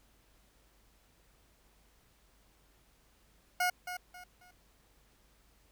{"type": "tone with echo", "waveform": "20% pulse", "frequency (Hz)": 722, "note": "F#5", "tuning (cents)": -43, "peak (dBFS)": -23, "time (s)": [3.6, 3.7], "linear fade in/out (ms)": 5, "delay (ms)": 270, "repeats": 3, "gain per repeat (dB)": -10, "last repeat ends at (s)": 4.51, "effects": ["added 50 Hz sine -68 dBFS peak until 5.71 s", "pink hiss -68 dBFS RMS until 5.71 s"]}